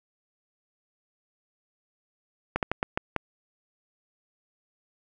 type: slowing click train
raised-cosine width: 0.5 ms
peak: -10 dBFS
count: 6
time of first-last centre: 2.56-3.163 s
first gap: 68 ms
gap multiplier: 1.29
effects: none